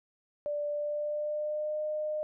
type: tone with pitch glide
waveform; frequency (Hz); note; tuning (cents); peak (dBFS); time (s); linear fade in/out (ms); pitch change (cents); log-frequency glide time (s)
sine; 587.3 to 609.8; D5 to D#5; 0 to -35; -30; 0.46-2.23; 0; +65; 0.68-1.82
effects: none